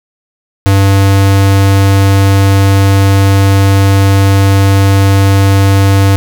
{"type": "tone", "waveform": "square", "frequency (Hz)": 98, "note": "G2", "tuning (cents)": 0, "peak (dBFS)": -5, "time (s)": [0.66, 6.16], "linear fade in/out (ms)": 0, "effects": []}